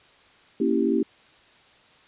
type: chord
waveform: sine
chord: A# diminished seventh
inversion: none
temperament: equal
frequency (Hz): 233.1 / 277.2 / 329.6 / 392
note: A#3 / C#4 / E4 / G4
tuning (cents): 0 / 0 / 0 / 0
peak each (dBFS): -25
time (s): 0.6-1.03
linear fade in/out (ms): 5
effects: white hiss -55 dBFS RMS until 2.07 s + resampled to 8000 Hz